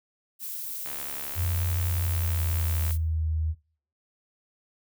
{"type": "noise", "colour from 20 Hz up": "violet", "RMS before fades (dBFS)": -35, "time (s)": [0.39, 2.98], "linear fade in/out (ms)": 50}
{"type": "click train", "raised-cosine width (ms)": 0.3, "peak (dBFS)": -23, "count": 147, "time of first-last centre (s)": [0.86, 2.908], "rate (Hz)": 71.3}
{"type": "tone with pitch glide", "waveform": "sine", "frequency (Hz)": [87.31, 79.14], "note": ["F2", "D#2"], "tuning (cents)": [0, 30], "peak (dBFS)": -24, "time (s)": [1.35, 3.55], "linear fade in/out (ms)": 50, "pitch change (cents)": -170, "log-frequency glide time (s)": [1.93, 3.27]}
{"effects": ["noise-tail reverb RT60 0.5 s tail -23 dB re dry"]}